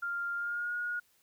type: tone with pitch glide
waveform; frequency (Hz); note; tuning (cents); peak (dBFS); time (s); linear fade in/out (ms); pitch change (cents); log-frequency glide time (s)
sine; 1396.9 to 1441.2; F6 to F#6; 0 to -46; -32; 0.02-1; 10; +54; 0.35-0.74
effects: white hiss -69 dBFS RMS until 1.22 s